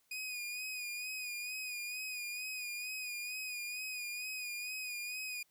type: tone with vibrato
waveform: sawtooth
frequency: 2474 Hz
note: D#7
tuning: 10 cents flat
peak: -36 dBFS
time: 0.11-5.43 s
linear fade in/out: 5 ms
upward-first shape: sine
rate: 2.2 Hz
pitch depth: 43 cents each way
effects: white hiss -74 dBFS RMS until 5.5 s